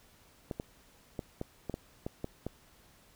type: clicks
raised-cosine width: 2 ms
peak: -22 dBFS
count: 9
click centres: 0.512 / 0.599 / 1.192 / 1.414 / 1.697 / 1.741 / 2.065 / 2.244 / 2.466 s
effects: pink hiss -62 dBFS RMS until 3.15 s